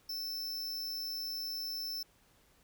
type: tone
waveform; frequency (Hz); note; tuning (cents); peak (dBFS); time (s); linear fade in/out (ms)
square; 5310; E8; +12; -37; 0.09-2.03; 5
effects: pink hiss -67 dBFS RMS until 2.63 s